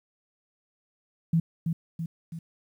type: tone with echo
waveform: sine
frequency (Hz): 164.81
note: E3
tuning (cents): 0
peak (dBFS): -19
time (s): 1.33-1.4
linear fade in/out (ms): 5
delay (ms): 330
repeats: 3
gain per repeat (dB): -5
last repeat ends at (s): 2.39
effects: 10-bit